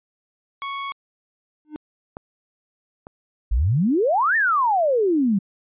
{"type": "tone", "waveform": "sawtooth", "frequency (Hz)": 1108.7, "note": "C#6", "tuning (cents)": 0, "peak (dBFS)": -23, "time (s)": [0.62, 0.92], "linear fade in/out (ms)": 0}
{"type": "tone with exponential growth", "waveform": "triangle", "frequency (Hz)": 303.2, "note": "D#4", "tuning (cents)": -45, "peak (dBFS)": -23, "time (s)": [1.65, 1.76], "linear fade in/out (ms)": 0, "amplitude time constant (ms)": 23}
{"type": "clicks", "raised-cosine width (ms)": 1, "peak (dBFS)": [-20, -25], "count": 2, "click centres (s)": [2.169, 3.069]}
{"type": "exponential two-way sweep", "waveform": "sine", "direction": "up then down", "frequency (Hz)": [48.2, 1864.7, 185.5], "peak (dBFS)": -16, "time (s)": [3.51, 5.39], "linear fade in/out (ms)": 10, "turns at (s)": 4.36}
{"effects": ["resampled to 8000 Hz"]}